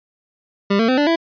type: tone with pitch steps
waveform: 25% pulse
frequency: 199.5 / 226.5 / 257.2 / 292.1 / 331.7 Hz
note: G3 / A#3 / C4 / D4 / E4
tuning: +31 / -50 / -30 / -9 / +11 cents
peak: -10 dBFS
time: 0.7-1.16 s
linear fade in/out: 10 ms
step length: 92 ms
effects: resampled to 11025 Hz